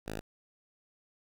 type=tone; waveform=5% pulse; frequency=53.5 Hz; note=A1; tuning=48 cents flat; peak=-26 dBFS; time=0.06-0.21 s; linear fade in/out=10 ms; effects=none